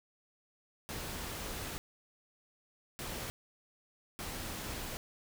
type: noise bursts at uneven times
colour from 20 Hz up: pink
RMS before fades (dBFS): -41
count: 3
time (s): 0.89-1.78 / 2.99-3.3 / 4.19-4.97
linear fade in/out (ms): 0
effects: none